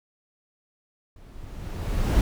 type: noise with level ramp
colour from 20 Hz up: brown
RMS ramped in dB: -48 to -18 dBFS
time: 1.16-2.21 s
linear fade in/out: 2 ms
effects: none